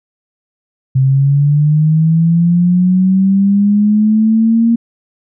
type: linear sweep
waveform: sine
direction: up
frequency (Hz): 130.81 to 233.1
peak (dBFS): -7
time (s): 0.95-4.76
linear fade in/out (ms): 10
effects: none